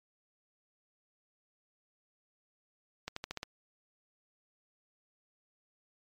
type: accelerating click train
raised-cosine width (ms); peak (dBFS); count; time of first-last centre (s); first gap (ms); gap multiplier
0.2; -20; 6; 3.08-3.431; 84; 0.91
effects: MP3 96 kbps